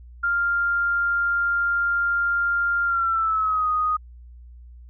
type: tone with pitch glide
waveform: sine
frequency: 1397 to 1244.6 Hz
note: F6 to D#6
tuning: 0 to 0 cents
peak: -19 dBFS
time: 0.23-3.97 s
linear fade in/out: 10 ms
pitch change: -200 cents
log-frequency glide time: 2.85-3.68 s
effects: added 60 Hz sine -41 dBFS peak until 4.89 s